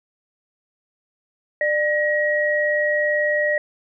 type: tone pair together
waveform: sine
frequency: 597 / 1898.6 Hz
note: D5 / A#6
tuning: +28 / +31 cents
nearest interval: octave + minor sixth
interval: 2003 cents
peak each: -20 dBFS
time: 1.61-3.58 s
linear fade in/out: 2 ms
effects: none